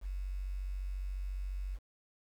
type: tone with quantisation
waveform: sine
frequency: 47.16 Hz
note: F#1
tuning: 34 cents sharp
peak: -35 dBFS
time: 0.01-1.79 s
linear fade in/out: 50 ms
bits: 10
effects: none